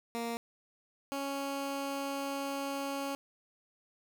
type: tone pair in turn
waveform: 15% pulse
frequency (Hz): 233.1 / 277.2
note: A#3 / C#4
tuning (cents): 0 / 0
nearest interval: minor third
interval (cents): 300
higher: second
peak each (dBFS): -28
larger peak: neither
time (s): 0.15-0.37 / 1.12-3.15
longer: second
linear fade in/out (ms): 0
effects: none